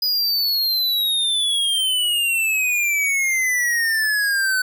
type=exponential sweep; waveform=square; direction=down; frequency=4978 to 1500 Hz; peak=-18 dBFS; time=0.02-4.62 s; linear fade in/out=5 ms; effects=none